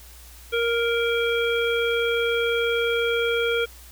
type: harmonic tone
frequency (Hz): 467.1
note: A#4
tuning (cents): +3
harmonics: 1 / 3 / 5 / 7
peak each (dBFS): -22 / -27 / -29 / -30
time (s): 0.52-3.66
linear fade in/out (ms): 20
effects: added 60 Hz sine -45 dBFS peak until 3.91 s + white hiss -48 dBFS RMS until 3.91 s